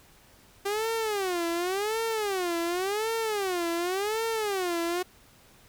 sawtooth tone with vibrato, 391.2 Hz, G4, 4 cents flat, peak -23 dBFS, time 0.65-5.03 s, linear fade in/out 10 ms, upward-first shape sine, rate 0.9 Hz, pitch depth 260 cents each way, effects pink hiss -57 dBFS RMS until 5.68 s

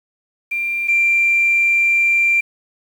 sine tone pair in turn, 2377 / 2367 Hz, D7 / D7, +20 / +13 cents, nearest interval unison, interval 7 cents, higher first, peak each -18 / -11 dBFS, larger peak second, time 0.51-0.88 / 0.88-2.41 s, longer second, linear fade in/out 10 ms, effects tanh soft clip ceiling -7 dBFS + 7-bit

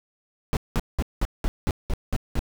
brown noise bursts, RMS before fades -22 dBFS, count 9, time 0.53-2.392 s, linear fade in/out 0 ms, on 38 ms, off 190 ms, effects none

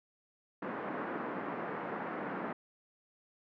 pink band-pass noise, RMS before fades -39 dBFS, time 0.62-2.53 s, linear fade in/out 5 ms, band 200 to 1700 Hz, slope 24 dB/octave, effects none

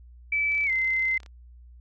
sine tone with pitch glide, 2308 to 2068 Hz, D7 to C7, -31 to -21 cents, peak -22 dBFS, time 0.32-1.18 s, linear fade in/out 5 ms, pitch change -190 cents, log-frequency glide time 0.65-0.71 s
click train, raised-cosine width 0.2 ms, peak -31 dBFS, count 26, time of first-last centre 0.52-1.262 s, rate 33.7 Hz
effects added 60 Hz sine -46 dBFS peak until 1.8 s

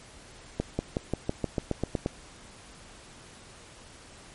accelerating click train, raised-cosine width 2 ms, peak -13 dBFS, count 11, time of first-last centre 0.6-2.061 s, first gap 190 ms, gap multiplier 0.94, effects pink hiss -50 dBFS RMS until 4.34 s + MP3 48 kbps

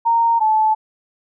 sine tone pair in turn, 925 / 869.3 Hz, A#5 / A5, -14 / -21 cents, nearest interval minor second, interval 107 cents, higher first, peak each -12 dBFS, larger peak neither, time 0.05-0.4 / 0.4-0.75 s, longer neither, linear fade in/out 20 ms, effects none

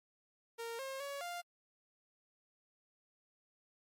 sawtooth tone with pitch steps, 462.4 / 536 / 562 / 699 Hz, A#4 / C5 / C#5 / F5, -14 / +42 / +24 / +1 cents, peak -37 dBFS, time 0.58-1.42 s, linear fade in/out 20 ms, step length 210 ms, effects MP3 64 kbps

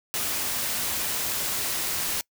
white noise, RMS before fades -28 dBFS, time 0.14-2.21 s, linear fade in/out 0 ms, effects noise-tail reverb RT60 0.1 s tail -24 dB re dry

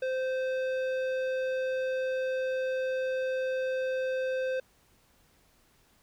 sine tone with tanh clipping, 519 Hz, C5, 14 cents flat, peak -30 dBFS, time 0.02-4.6 s, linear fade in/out 5 ms, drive 13 dB, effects pink hiss -65 dBFS RMS until 6.02 s

